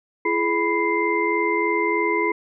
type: tone cluster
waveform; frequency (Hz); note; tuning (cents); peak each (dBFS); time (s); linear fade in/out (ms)
sine; 339.2 / 422.4 / 991 / 2089; E4 / G#4 / B5 / C7; +50 / +29 / +6 / -3; -24; 0.25-2.32; 5
effects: none